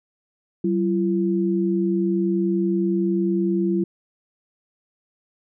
sine tone pair together, 190.32 / 340.1 Hz, F#3 / F4, +49 / -46 cents, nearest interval minor seventh, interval 1005 cents, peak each -21 dBFS, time 0.64-3.84 s, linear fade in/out 5 ms, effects none

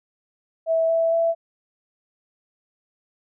sine tone with pitch steps, 653 / 659.1 / 665.2 Hz, E5 / E5 / E5, -17 / 0 / +16 cents, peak -17 dBFS, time 0.66-1.35 s, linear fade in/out 50 ms, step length 230 ms, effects none

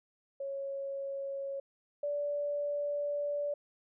sine tone pair in turn, 551 / 580 Hz, C#5 / D5, -11 / -22 cents, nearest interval minor second, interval 89 cents, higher second, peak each -35 / -31 dBFS, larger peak second, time 0.4-1.6 / 2.03-3.54 s, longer second, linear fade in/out 5 ms, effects none

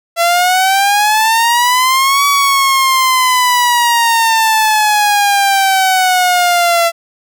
sawtooth exponential two-way sweep, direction up then down, 672 to 1139 to 672 Hz, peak -5 dBFS, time 0.16-6.92 s, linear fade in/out 50 ms, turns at 2.26 s, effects none

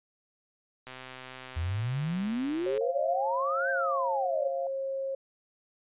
click train, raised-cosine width 0.3 ms, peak -27 dBFS, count 247, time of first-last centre 0.87-2.777 s, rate 129 Hz
sine exponential two-way sweep, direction up then down, 77.4 to 1598 to 537 Hz, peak -28 dBFS, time 1.56-4.48 s, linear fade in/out 10 ms, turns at 3.7 s
sine tone, 540 Hz, C#5, 45 cents flat, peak -30 dBFS, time 2.66-5.15 s, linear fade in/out 5 ms
sine tone with tremolo, 692 Hz, F5, 16 cents flat, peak -33 dBFS, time 2.81-4.67 s, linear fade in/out 2 ms, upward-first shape sine, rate 1.2 Hz, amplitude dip 55%
effects resampled to 8000 Hz

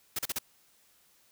white noise bursts, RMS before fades -32 dBFS, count 4, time 0.16-0.387 s, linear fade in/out 5 ms, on 29 ms, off 37 ms, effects white hiss -65 dBFS RMS until 1.31 s

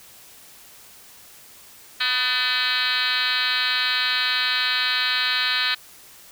sine tone with frequency modulation, 2807 Hz, F7, 8 cents sharp, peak -19 dBFS, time 2-5.75 s, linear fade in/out 10 ms, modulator 260 Hz, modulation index 5.8, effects white hiss -47 dBFS RMS until 6.31 s

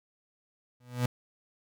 35% pulse tone with exponential growth, 123.47 Hz, B2, in tune, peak -21 dBFS, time 0.8-1.06 s, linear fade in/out 5 ms, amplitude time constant 56 ms, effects none

